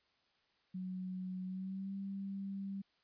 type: tone with pitch glide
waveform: sine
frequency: 185 to 196 Hz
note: F#3 to G3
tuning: 0 to 0 cents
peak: -39 dBFS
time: 0.74-2.82 s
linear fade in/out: 10 ms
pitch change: +100 cents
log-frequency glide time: 1.45-1.94 s
effects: white hiss -75 dBFS RMS until 3.03 s + resampled to 11025 Hz